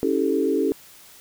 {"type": "chord", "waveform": "sine", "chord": "A dominant seventh", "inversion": "first", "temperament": "equal with one note detuned", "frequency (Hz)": [277.2, 324.2, 392, 440], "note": ["C#4", "E4", "G4", "A4"], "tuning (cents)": [0, -29, 0, 0], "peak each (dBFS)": [-24, -25, -24, -24], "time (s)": [0.03, 0.72], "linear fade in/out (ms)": 0, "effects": ["white hiss -48 dBFS RMS until 1.2 s"]}